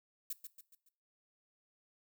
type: noise with echo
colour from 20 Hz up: violet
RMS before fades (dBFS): -39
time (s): 0.3-0.33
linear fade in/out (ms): 5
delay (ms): 140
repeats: 4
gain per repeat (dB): -7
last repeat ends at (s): 0.89
effects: noise-tail reverb RT60 0.4 s tail -19 dB re dry